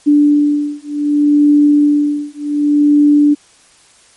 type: beating tone pair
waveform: sine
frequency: 292.7 / 293.36 Hz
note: D4 / D4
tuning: -6 / -2 cents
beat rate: 0.66 Hz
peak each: -11 dBFS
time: 0.06-3.35 s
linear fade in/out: 20 ms
effects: white hiss -47 dBFS RMS until 4.16 s + MP3 48 kbps